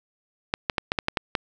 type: clicks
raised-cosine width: 0.3 ms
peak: -6 dBFS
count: 8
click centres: 0.539 / 0.698 / 0.782 / 0.919 / 0.988 / 1.084 / 1.172 / 1.352 s
effects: none